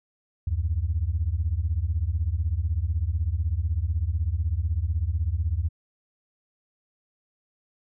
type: beating tone pair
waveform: sine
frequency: 73.42 / 89.42 Hz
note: D2 / F2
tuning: 0 / +41 cents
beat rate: 16 Hz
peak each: -25 dBFS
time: 0.47-5.69 s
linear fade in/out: 5 ms
effects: tanh soft clip ceiling -15 dBFS